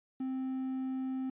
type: tone with quantisation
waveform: triangle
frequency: 261.6 Hz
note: C4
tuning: in tune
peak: -31 dBFS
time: 0.2-1.3 s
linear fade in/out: 5 ms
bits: 10
effects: resampled to 8000 Hz